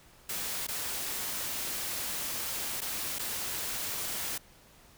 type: noise with dropouts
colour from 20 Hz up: white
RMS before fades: -35 dBFS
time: 0.29-4.38 s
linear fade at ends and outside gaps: 5 ms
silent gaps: 0.669-0.684 / 2.807-2.816 / 3.186-3.192 s
effects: pink hiss -58 dBFS RMS until 4.97 s